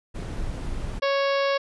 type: noise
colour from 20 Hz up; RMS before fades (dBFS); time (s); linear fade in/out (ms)
brown; -30; 0.14-1; 20
type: harmonic tone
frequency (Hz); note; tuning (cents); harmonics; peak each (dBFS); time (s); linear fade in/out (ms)
554; C#5; -1; 1 / 2 / 3 / 4 / 5 / 6 / 7 / 8 / 9 / 10; -22 / -28 / -32 / -34 / -36 / -38 / -39 / -40 / -41 / -42; 1.02-1.58; 10
effects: resampled to 24000 Hz